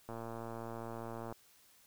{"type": "click train", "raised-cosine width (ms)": 1, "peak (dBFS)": -30, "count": 143, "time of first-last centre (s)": [0.09, 1.325], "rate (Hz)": 115, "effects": ["white hiss -65 dBFS RMS until 1.86 s"]}